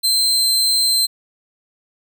sawtooth tone, 4114 Hz, C8, 30 cents flat, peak -11 dBFS, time 0.03-1.07 s, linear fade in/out 20 ms, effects none

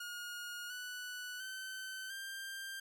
sawtooth tone with pitch steps, 1433 / 1481.8 / 1532.3 / 1584.5 Hz, F6 / F#6 / G6 / G6, +44 / +2 / -40 / +18 cents, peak -39 dBFS, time 0-2.8 s, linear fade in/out 5 ms, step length 700 ms, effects none

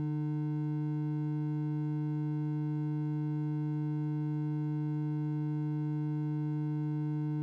triangle tone pair together, 149.04 / 304.7 Hz, D3 / D#4, +26 / -36 cents, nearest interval octave, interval 1238 cents, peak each -30 / -34 dBFS, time 0-7.42 s, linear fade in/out 0 ms, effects none

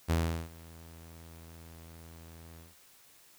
sawtooth tone with ADSR envelope, 82.41 Hz, E2, in tune, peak -21 dBFS, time 0.08-2.76 s, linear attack 25 ms, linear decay 380 ms, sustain -24 dB, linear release 170 ms, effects white hiss -60 dBFS RMS until 3.38 s

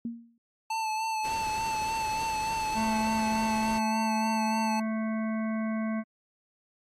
sine tone with exponential decay, 233.1 Hz, A#3, in tune, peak -28 dBFS, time 0.05-0.38 s, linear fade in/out 2 ms, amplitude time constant 71 ms
square tone with vibrato, 880 Hz, A5, in tune, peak -29 dBFS, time 0.7-4.8 s, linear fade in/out 5 ms, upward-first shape sine, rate 3.4 Hz, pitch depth 28 cents each way
pink noise, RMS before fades -41 dBFS, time 1.24-3.79 s, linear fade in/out 10 ms
harmonic tone, 220.3 Hz, A3, 2 cents sharp, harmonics 1 / 3 / 5 / 7 / 9 / 10, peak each -28 / -38 / -42 / -45 / -47 / -48 dBFS, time 2.74-6.04 s, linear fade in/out 50 ms
effects low-pass 9000 Hz 12 dB/octave + AAC 64 kbps

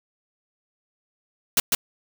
white noise with echo, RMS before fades -18 dBFS, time 1.57-1.6 s, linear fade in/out 2 ms, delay 150 ms, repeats 1, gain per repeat -2 dB, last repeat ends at 1.75 s, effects none

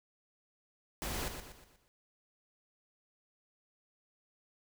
pink noise with echo, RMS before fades -38 dBFS, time 1.02-1.28 s, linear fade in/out 0 ms, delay 120 ms, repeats 5, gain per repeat -7 dB, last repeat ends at 1.88 s, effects none

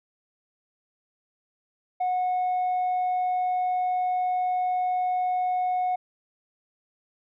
triangle tone with tanh clipping, 731 Hz, F#5, 21 cents flat, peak -23 dBFS, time 2-5.96 s, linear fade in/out 10 ms, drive 6 dB, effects none

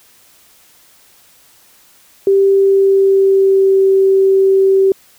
sine tone with pitch glide, 392 to 386.2 Hz, G4 to G4, 0 to -26 cents, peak -7 dBFS, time 2.27-4.92 s, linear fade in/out 2 ms, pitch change -26 cents, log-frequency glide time 2.47-3.81 s, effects white hiss -48 dBFS RMS until 5.18 s

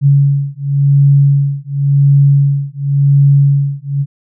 sine beating tone pair, 140 / 140.92 Hz, C#3 / C#3, +18 / +29 cents, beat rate 0.92 Hz, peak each -10 dBFS, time 0.01-4.06 s, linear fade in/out 50 ms, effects none

